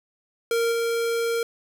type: tone with level steps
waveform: square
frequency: 463.5 Hz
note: A#4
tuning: 10 cents flat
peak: -21 / -23 dBFS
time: 0.51-1.43 s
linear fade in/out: 2 ms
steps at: 0.71 s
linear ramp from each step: 20 ms
effects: none